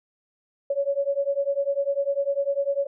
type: beating tone pair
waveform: sine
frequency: 554.4 / 564.4 Hz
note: C#5 / C#5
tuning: 0 / +31 cents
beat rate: 10 Hz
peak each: -25 dBFS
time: 0.7-2.87 s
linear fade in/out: 5 ms
effects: none